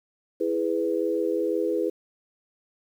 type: chord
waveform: sine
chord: E major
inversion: none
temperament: equal with one note detuned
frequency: 329.6 / 415.3 / 497.6 Hz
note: E4 / G#4 / B4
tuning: 0 / 0 / +13 cents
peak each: -27 dBFS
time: 0.4-1.9 s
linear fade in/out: 10 ms
effects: 9-bit